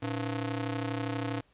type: ring-modulated tone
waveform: sawtooth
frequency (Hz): 198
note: G3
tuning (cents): +18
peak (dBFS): -24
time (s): 0.02-1.41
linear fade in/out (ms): 10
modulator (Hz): 82.8
effects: pink hiss -67 dBFS RMS until 1.53 s + resampled to 8000 Hz